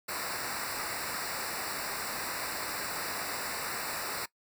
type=noise with comb filter; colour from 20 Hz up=pink; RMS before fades=-36 dBFS; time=0.08-4.26 s; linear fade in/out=10 ms; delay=0.31 ms; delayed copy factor=-0.95; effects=noise-tail reverb RT60 0.1 s tail -20 dB re dry